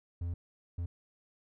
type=tone bursts at uneven times; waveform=triangle; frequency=86.1 Hz; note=F2; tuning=24 cents flat; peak=-31 dBFS; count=2; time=0.21-0.34 / 0.78-0.86 s; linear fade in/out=5 ms; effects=none